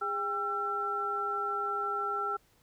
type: tone cluster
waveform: sine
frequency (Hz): 407.3 / 799 / 1347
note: G#4 / G5 / E6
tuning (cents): -34 / +33 / +37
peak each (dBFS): -38 / -38 / -31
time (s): 0.01-2.37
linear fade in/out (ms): 10
effects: pink hiss -67 dBFS RMS until 2.62 s

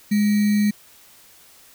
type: tone with sample-and-hold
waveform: sine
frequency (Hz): 207.7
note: G#3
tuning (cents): 0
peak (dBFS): -15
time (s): 0.11-0.71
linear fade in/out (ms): 10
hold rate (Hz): 2100
effects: white hiss -50 dBFS RMS until 1.74 s

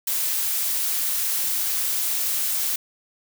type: noise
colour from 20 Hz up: blue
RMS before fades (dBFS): -24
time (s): 0.07-2.76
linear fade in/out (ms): 5
effects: none

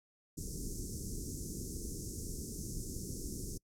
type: band-stop noise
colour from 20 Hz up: pink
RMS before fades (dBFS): -41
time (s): 0.37-3.58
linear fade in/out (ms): 10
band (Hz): 420 to 5500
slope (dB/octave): 48
effects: noise-tail reverb RT60 0.1 s tail -26 dB re dry + low-pass 11000 Hz 12 dB/octave

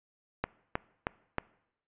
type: click train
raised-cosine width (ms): 0.5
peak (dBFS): -14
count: 4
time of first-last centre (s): 0.44-1.383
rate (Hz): 3.18
effects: noise-tail reverb RT60 0.8 s tail -22 dB re dry + resampled to 8000 Hz

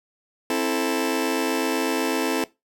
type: chord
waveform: sawtooth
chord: A minor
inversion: first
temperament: just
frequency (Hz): 264 / 330 / 440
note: C4 / E4 / A4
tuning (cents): +16 / +2 / 0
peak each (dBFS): -22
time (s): 0.5-2.44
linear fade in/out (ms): 2
effects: noise-tail reverb RT60 0.2 s tail -19 dB re dry

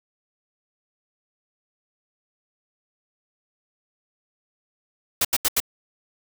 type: noise bursts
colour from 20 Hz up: white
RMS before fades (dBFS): -20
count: 4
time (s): 5.21-5.602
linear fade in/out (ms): 5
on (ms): 38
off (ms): 80
effects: none

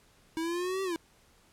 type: linear two-way sweep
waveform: square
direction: up then down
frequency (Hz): 320 to 389.7 to 320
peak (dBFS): -31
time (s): 0.37-0.96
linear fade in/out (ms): 0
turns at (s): 0.83
effects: pink hiss -63 dBFS RMS until 1.52 s + low-pass 12000 Hz 12 dB/octave

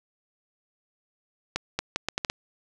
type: accelerating click train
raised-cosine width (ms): 0.2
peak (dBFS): -9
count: 7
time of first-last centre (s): 1.56-2.299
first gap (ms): 230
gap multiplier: 0.74
effects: none

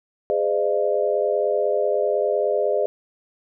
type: tone cluster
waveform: sine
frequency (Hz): 413 / 514 / 604 / 680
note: G#4 / C5 / D5 / F5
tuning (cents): -10 / -31 / +48 / -46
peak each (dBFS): -23 / -24 / -22 / -29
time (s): 0.3-2.86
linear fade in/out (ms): 0
effects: none

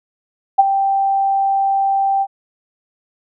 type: tone with ADSR envelope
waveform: sine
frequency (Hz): 784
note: G5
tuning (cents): 0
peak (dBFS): -3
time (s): 0.58-2.27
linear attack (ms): 15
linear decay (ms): 27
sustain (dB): -10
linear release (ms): 54
effects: none

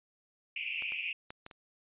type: band-pass noise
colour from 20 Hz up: white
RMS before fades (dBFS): -37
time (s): 0.56-1.13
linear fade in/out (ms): 5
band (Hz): 2300 to 2800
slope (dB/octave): 96
type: clicks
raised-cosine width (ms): 0.3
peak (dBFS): -29 / -31 / -27 / -29 / -34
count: 5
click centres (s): 0.823 / 0.921 / 1.305 / 1.464 / 1.512
effects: resampled to 8000 Hz

